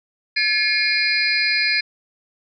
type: tone cluster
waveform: sine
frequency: 1718 / 2156 / 2413 / 4157 / 4873 Hz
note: A6 / C#7 / D7 / C8 / D#8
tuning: -42 / -49 / +46 / -12 / -37 cents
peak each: -23 dBFS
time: 0.36-1.81 s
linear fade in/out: 10 ms
effects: none